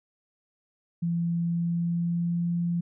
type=tone with pitch glide; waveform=sine; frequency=169.8 to 171.97 Hz; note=F3 to F3; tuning=-48 to -26 cents; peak=-24 dBFS; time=1.02-2.81 s; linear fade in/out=10 ms; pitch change=+22 cents; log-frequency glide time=1.44-2.52 s; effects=none